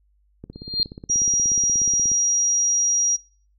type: click train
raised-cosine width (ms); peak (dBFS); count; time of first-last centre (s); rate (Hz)
3; -23; 29; 0.44-2.117; 16.7
type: tone with exponential growth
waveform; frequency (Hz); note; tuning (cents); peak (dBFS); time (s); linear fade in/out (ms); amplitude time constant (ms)
sine; 4200; C8; +6; -14; 0.53-0.83; 1; 64
type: tone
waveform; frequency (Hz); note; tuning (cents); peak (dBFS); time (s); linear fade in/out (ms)
sine; 5730; F8; +44; -16; 1.09-3.17; 20
effects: noise-tail reverb RT60 0.4 s tail -23 dB re dry + added 50 Hz sine -59 dBFS peak until 3.58 s